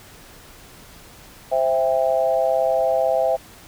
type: chord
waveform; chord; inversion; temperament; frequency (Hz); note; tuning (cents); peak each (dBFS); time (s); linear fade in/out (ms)
sine; C major; none; equal with one note detuned; 523.3 / 659.3 / 797.2; C5 / E5 / G5; 0 / 0 / +29; -21 / -19 / -24; 1.51-3.37; 20
effects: pink hiss -45 dBFS RMS until 3.67 s